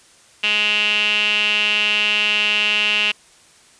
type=tone with band-pass filter; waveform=sawtooth; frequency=209.4 Hz; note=G#3; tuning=15 cents sharp; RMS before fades=-18 dBFS; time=0.43-3.12 s; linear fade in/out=10 ms; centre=2800 Hz; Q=9.7; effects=white hiss -50 dBFS RMS until 3.79 s + resampled to 22050 Hz